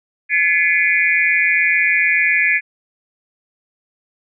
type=tone cluster; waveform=sine; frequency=1711 / 2047 / 2214 / 2412 Hz; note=A6 / C7 / C#7 / D7; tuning=-49 / -38 / -3 / +46 cents; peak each=-18 dBFS; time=0.29-2.61 s; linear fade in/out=50 ms; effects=none